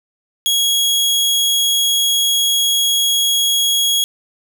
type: tone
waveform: sawtooth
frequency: 3316 Hz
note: G#7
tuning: 3 cents flat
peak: -10 dBFS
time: 0.46-4.04 s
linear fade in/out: 0 ms
effects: none